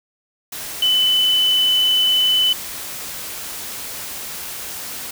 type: tone in noise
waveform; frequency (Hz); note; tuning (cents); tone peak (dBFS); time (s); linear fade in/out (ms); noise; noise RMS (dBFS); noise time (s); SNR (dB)
sine; 3009; F#7; +28; -13; 0.82-2.53; 5; white; -30; 0.52-5.11; +14
effects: none